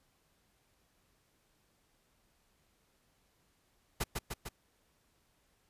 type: noise with echo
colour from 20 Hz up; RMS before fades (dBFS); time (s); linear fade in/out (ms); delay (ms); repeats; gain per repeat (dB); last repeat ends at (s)
pink; -33; 4-4.04; 10; 150; 3; -3; 4.49
effects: pink hiss -73 dBFS RMS until 5.69 s + resampled to 32000 Hz